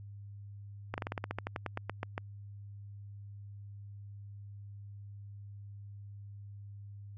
slowing click train, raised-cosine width 0.5 ms, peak -20 dBFS, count 16, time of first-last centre 0.94-2.179 s, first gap 39 ms, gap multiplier 1.1, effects added 101 Hz sine -45 dBFS peak until 7.17 s + AAC 64 kbps

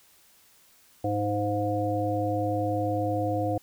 harmonic tone with a mistuned harmonic, 103.83 Hz, G#2, in tune, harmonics 1 / 3 / 5 / 7, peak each -30 / -30 / -30 / -30 dBFS, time 1.04-3.58 s, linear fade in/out 5 ms, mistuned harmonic 7, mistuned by -25 cents, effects white hiss -59 dBFS RMS until 3.62 s

